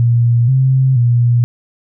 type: tone with pitch steps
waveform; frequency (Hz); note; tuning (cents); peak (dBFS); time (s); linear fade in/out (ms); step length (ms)
sine; 118.5 / 131.8 / 120; A#2 / C3 / B2; +29 / +13 / -49; -8; 0-1.44; 0; 480
effects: none